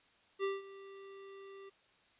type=tone with ADSR envelope; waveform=square; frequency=392 Hz; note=G4; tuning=in tune; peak=-32 dBFS; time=0.39-1.7 s; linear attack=47 ms; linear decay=180 ms; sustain=-18 dB; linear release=15 ms; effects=white hiss -68 dBFS RMS until 2.19 s + resampled to 8000 Hz